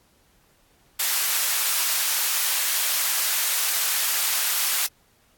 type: high-pass noise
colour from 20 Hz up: white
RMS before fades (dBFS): -23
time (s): 0.99-4.87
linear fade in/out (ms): 10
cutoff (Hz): 980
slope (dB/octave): 12
effects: pink hiss -61 dBFS RMS until 5.37 s + AAC 64 kbps